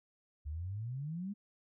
sine exponential sweep, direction up, 70.5 to 210 Hz, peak -37 dBFS, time 0.45-1.34 s, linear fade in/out 20 ms, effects none

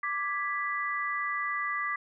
sine chord, G# diminished, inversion second, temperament equal, 1174.7 / 1661.2 / 1975.5 Hz, D6 / G#6 / B6, 0 / 0 / 0 cents, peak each -32 / -38 / -32 dBFS, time 0.03-1.96 s, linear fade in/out 5 ms, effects none

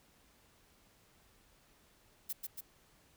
violet noise with echo, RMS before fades -38 dBFS, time 2.29-2.33 s, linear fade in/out 10 ms, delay 140 ms, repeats 2, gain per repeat -3 dB, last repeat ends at 2.61 s, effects pink hiss -67 dBFS RMS until 3.16 s

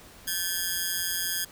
5% pulse ring-modulated tone, 1644 Hz, G#6, 18 cents flat, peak -13 dBFS, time 0.27-1.45 s, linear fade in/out 10 ms, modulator 89.1 Hz, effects pink hiss -50 dBFS RMS until 1.51 s

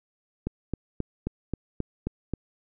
click train, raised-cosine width 3 ms, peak -15 dBFS, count 8, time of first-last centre 0.47-2.337 s, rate 3.75 Hz, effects none

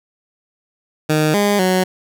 15% pulse tone with pitch steps, 154.1 / 204.4 / 185.1 Hz, D#3 / G#3 / F#3, -16 / -27 / +1 cents, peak -7 dBFS, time 1.09-1.84 s, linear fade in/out 10 ms, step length 250 ms, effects none

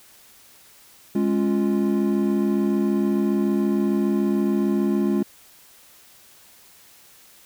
triangle chord, Db major, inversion second, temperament equal with one note detuned, 207.7 / 274.5 / 349.2 Hz, Ab3 / Db4 / F4, 0 / -17 / 0 cents, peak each -19 / -23 / -22 dBFS, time 1.15-5.23 s, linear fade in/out 5 ms, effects white hiss -51 dBFS RMS until 7.45 s

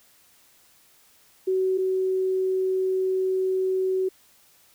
sine tone pair in turn, 376.1 / 376.1 Hz, F#4 / F#4, +28 / +28 cents, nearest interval unison, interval 0 cents, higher neither, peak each -20 / -21 dBFS, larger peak first, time 1.47-1.78 / 1.78-4.09 s, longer second, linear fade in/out 10 ms, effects white hiss -58 dBFS RMS until 4.74 s

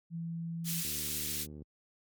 sine tone, 166.7 Hz, E3, 20 cents sharp, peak -35 dBFS, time 0.1-0.84 s, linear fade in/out 50 ms
white high-pass noise, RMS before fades -36 dBFS, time 0.64-1.47 s, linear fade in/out 50 ms, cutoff 2700 Hz, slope 12 dB/octave
click train, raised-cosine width 3 ms, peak -34 dBFS, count 59, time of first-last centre 0.85-1.62 s, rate 75.3 Hz
effects high-pass 60 Hz 12 dB/octave + MP3 96 kbps

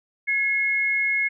sine tone pair together, 1688.3 / 2166 Hz, G#6 / C#7, +28 / -41 cents, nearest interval major third, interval 431 cents, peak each -29 / -20 dBFS, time 0.27-1.29 s, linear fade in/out 20 ms, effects none

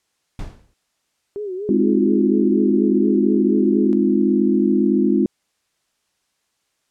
brown noise with exponential decay, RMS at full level -25 dBFS, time 0.39-0.74 s, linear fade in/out 2 ms, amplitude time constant 74 ms
sine tone with vibrato, 392 Hz, G4, in tune, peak -24 dBFS, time 1.36-3.93 s, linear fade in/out 0 ms, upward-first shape sine, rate 4.2 Hz, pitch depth 130 cents each way
sine chord, F minor seventh, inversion first, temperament equal, 207.7 / 261.6 / 311.1 / 349.2 Hz, Ab3 / C4 / Eb4 / F4, 0 / 0 / 0 / 0 cents, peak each -18 / -19 / -21 / -19 dBFS, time 1.69-5.26 s, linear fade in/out 2 ms
effects white hiss -70 dBFS RMS until 6.9 s + low-pass 9000 Hz 12 dB/octave

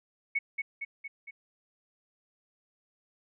sine tone with echo, 2214 Hz, C#7, 3 cents flat, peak -25 dBFS, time 0.35-0.39 s, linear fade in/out 10 ms, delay 230 ms, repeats 4, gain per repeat -4 dB, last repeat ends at 1.31 s, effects none

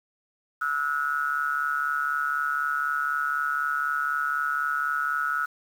triangle ring-modulated tone, 72 Hz, D2, 34 cents flat, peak -19 dBFS, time 0.61-5.46 s, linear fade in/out 10 ms, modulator 1380 Hz, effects 8-bit

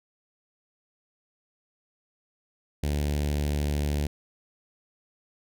sawtooth tone with notch filter, 73.2 Hz, D2, 5 cents flat, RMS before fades -27 dBFS, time 2.83-4.07 s, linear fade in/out 5 ms, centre 1200 Hz, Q 0.85, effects none

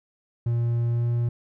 triangle tone with pitch glide, 118 to 118.89 Hz, A#2 to A#2, +22 to +35 cents, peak -19 dBFS, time 0.46-1.29 s, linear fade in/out 5 ms, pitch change +13 cents, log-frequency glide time 0.91-1.07 s, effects none

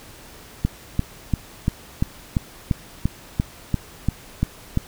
click train, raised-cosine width 5 ms, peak -6 dBFS, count 13, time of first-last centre 0.65-4.774 s, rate 2.91 Hz, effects pink hiss -44 dBFS RMS until 4.87 s

